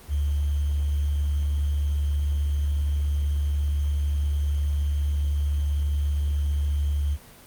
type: tone with sample-and-hold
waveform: sine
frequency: 72.4 Hz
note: D2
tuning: 24 cents flat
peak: -21 dBFS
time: 0.08-7.18 s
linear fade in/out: 50 ms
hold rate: 3150 Hz
effects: pink hiss -48 dBFS RMS until 7.46 s + Opus 24 kbps